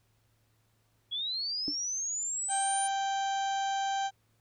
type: linear sweep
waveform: sine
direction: up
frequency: 3304 to 9397 Hz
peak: -31 dBFS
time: 1.11-2.88 s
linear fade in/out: 20 ms
type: tone with exponential decay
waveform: sine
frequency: 293.1 Hz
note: D4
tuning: 3 cents flat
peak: -28 dBFS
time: 1.68-1.76 s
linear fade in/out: 0 ms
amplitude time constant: 16 ms
type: harmonic tone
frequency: 784 Hz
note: G5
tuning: in tune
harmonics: 1 / 2 / 3 / 4 / 5 / 6 / 7 / 8 / 9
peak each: -29 / -40 / -50 / -42 / -47 / -55 / -56 / -47 / -50 dBFS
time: 2.48-4.11 s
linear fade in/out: 50 ms
effects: added 110 Hz sine -70 dBFS peak until 4.4 s + pink hiss -73 dBFS RMS until 4.4 s